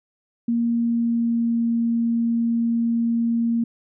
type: tone with pitch glide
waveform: sine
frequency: 234.1 to 232.2 Hz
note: A#3 to A#3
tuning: +8 to -7 cents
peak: -18 dBFS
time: 0.48-3.64 s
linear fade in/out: 5 ms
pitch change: -15 cents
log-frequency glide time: 0.65-1.64 s
effects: none